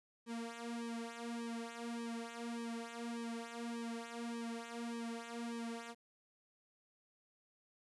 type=tone with flanger; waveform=sawtooth; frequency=233.1 Hz; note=A#3; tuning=in tune; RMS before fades=-44 dBFS; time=0.26-5.95 s; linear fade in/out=50 ms; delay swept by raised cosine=1.4 to 4.1 ms; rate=1.7 Hz; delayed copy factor=-0.9; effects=resampled to 24000 Hz + 12-bit